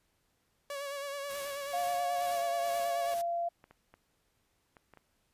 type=tone with vibrato; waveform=sawtooth; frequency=563 Hz; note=C#5; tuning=27 cents sharp; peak=-33 dBFS; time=0.7-3.14 s; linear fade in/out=2 ms; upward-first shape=sine; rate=9.3 Hz; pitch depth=37 cents each way
type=noise with tremolo; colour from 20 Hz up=white; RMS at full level=-45 dBFS; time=1.29-3.22 s; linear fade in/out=10 ms; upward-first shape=sine; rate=2.2 Hz; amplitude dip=60%
type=tone with pitch glide; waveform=sine; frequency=706 to 686.3 Hz; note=F5 to F5; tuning=+19 to -30 cents; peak=-30 dBFS; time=1.73-3.49 s; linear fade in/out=10 ms; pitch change=-49 cents; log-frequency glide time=2.31-2.36 s
type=clicks; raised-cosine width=0.5 ms; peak=-39 dBFS; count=6; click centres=3.641 / 3.71 / 3.94 / 4.768 / 4.937 / 4.973 s
effects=pink hiss -75 dBFS RMS until 5.33 s + resampled to 32000 Hz